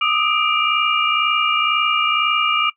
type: tone cluster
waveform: sine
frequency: 1213 / 1275 / 2360 / 2838 Hz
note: D#6 / D#6 / D7 / F7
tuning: -44 / +42 / +8 / +27 cents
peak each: -21 dBFS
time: 0.01-2.7 s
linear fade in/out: 5 ms
effects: noise-tail reverb RT60 0.1 s tail -19 dB re dry